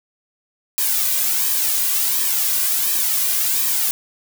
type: noise with flanger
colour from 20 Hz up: blue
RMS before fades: -19 dBFS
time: 0.78-3.91 s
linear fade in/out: 0 ms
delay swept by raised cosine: 1.4 to 2.32 ms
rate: 1.4 Hz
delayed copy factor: -0.7
effects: none